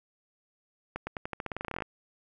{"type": "accelerating click train", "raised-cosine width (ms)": 0.5, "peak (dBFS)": -19, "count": 18, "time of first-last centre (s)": [0.96, 1.822], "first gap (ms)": 110, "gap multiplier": 0.89, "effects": []}